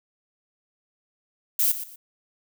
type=noise with echo; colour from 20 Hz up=violet; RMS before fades=-21 dBFS; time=1.59-1.72 s; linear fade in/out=5 ms; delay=120 ms; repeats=2; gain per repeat=-12 dB; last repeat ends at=1.96 s; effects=none